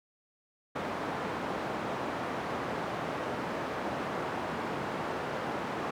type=band-pass noise; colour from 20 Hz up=white; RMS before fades=-35 dBFS; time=0.75-5.91 s; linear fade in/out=10 ms; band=130 to 1000 Hz; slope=12 dB/octave; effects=none